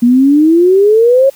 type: exponential sweep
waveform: sine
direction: up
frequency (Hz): 234.2 to 554.4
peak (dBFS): -4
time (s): 0.02-1.3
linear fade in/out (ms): 10
effects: white hiss -42 dBFS RMS until 1.35 s